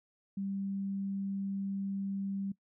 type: tone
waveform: sine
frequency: 196.3 Hz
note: G3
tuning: 3 cents sharp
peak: -33 dBFS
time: 0.37-2.52 s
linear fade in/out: 5 ms
effects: noise-tail reverb RT60 0.1 s tail -20 dB re dry